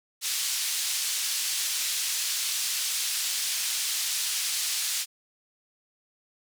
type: band-pass noise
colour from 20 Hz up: pink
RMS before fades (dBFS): -29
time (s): 0.21-5.06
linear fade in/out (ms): 50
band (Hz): 3800 to 11000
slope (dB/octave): 12
effects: none